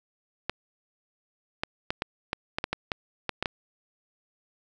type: clicks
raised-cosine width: 0.3 ms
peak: -11 dBFS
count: 12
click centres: 0.496 / 1.635 / 1.905 / 2.021 / 2.331 / 2.585 / 2.641 / 2.73 / 2.918 / 3.293 / 3.426 / 3.458 s
effects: none